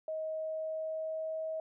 sine tone with pitch glide, 631 to 637.2 Hz, D#5 to D#5, +24 to +41 cents, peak -34 dBFS, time 0.08-1.6 s, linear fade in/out 2 ms, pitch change +17 cents, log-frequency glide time 0.24-1.42 s, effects none

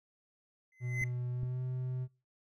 triangle tone with exponential growth, 2049 Hz, C7, 37 cents flat, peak -27 dBFS, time 0.72-1.04 s, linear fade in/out 2 ms, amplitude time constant 69 ms
triangle tone with pitch glide, 123.47 to 127.53 Hz, B2 to C3, 0 to -44 cents, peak -32 dBFS, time 0.8-2.08 s, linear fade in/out 50 ms, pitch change +56 cents, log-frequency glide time 1.31-1.62 s
clicks, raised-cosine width 5 ms, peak -31 dBFS, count 2, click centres 1.017 / 1.433 s
effects noise-tail reverb RT60 0.3 s tail -21 dB re dry

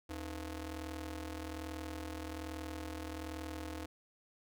sawtooth ring-modulated tone, 194.8 Hz, G3, 11 cents flat, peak -34 dBFS, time 0.09-3.86 s, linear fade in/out 10 ms, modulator 118 Hz, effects none

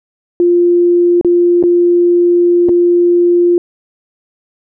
sine tone with dropouts, 349.2 Hz, F4, in tune, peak -6 dBFS, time 0.4-3.58 s, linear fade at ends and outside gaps 1 ms, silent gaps 1.212-1.247 / 1.627-1.637 / 2.687-2.692 s, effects none

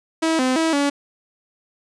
sawtooth tone with pitch steps, 323.4 / 257.1 / 324 / 284.3 Hz, E4 / C4 / E4 / C#4, -33 / -30 / -30 / +44 cents, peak -13 dBFS, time 0.22-0.9 s, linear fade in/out 10 ms, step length 170 ms, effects resampled to 22050 Hz

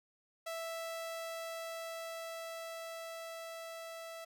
sawtooth tone with level ramp, 659.3 Hz, E5, in tune, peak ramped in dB -35 to -41 dBFS, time 0.46-4.25 s, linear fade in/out 10 ms, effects none

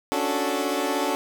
20% pulse chord, D major seventh, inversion third, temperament equal with one note detuned, 277.2 / 293.7 / 366.6 / 440 Hz, C#4 / D4 / F#4 / A4, 0 / 0 / -16 / 0 cents, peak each -24 dBFS, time 0.12-1.15 s, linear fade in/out 0 ms, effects none

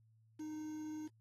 triangle tone with quantisation, 307.9 Hz, D#4, 18 cents flat, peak -40 dBFS, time 0.39-1.08 s, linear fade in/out 10 ms, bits 10, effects added 111 Hz sine -66 dBFS peak until 1.2 s + AAC 32 kbps

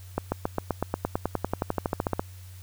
accelerating click train, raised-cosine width 1 ms, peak -11 dBFS, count 22, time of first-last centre 0.18-2.195 s, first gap 140 ms, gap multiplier 0.96, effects added 92 Hz sine -42 dBFS peak until 2.62 s + white hiss -54 dBFS RMS until 2.62 s

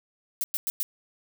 violet noise bursts, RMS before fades -28 dBFS, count 4, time 0.41-0.83 s, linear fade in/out 0 ms, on 30 ms, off 100 ms, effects none

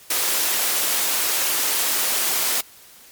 white high-pass noise, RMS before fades -21 dBFS, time 0.1-2.61 s, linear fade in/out 5 ms, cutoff 320 Hz, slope 12 dB/octave, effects white hiss -47 dBFS RMS until 3.11 s + MP3 96 kbps

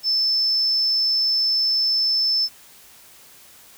sine tone, 5274 Hz, E8, in tune, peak -17 dBFS, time 0.03-2.49 s, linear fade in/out 50 ms, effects white hiss -48 dBFS RMS until 3.77 s

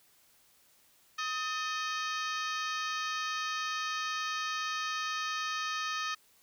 harmonic tone with a mistuned harmonic, 629 Hz, D#5, 19 cents sharp, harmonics 2 / 3 / 4 / 5 / 6 / 7 / 8 / 9 / 10, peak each -35 / -39 / -41 / -43 / -45 / -46 / -47 / -48 / -49 dBFS, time 1.18-6.15 s, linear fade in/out 10 ms, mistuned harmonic 3, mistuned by -86 cents, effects white hiss -65 dBFS RMS until 6.42 s

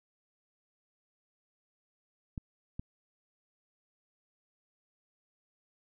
clicks, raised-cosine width 5 ms, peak -25 dBFS, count 2, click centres 2.378 / 2.795 s, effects none

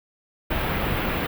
pink band-stop noise, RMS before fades -25 dBFS, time 0.5-1.27 s, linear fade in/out 10 ms, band 3100 to 16000 Hz, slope 24 dB/octave, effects none

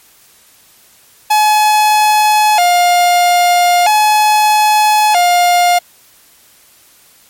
45% pulse tone with vibrato, 775 Hz, G5, 20 cents flat, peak -7 dBFS, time 1.3-5.79 s, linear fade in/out 10 ms, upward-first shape square, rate 0.39 Hz, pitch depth 160 cents each way, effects white hiss -46 dBFS RMS until 7.29 s + MP3 64 kbps

